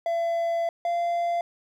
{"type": "tone pair in turn", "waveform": "triangle", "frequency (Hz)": [675, 688.8], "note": ["E5", "F5"], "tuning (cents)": [41, -24], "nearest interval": "unison", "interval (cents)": 35, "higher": "second", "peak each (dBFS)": -21, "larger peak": "neither", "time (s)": [[0.06, 0.69], [0.85, 1.41]], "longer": "first", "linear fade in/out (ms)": 2, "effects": []}